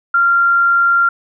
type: tone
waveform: sine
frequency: 1385 Hz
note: F6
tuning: 15 cents flat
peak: -9 dBFS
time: 0.14-1.09 s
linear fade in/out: 5 ms
effects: none